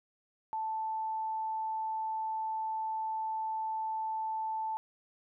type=tone; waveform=sine; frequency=880 Hz; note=A5; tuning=in tune; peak=-32 dBFS; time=0.53-4.77 s; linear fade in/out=0 ms; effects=none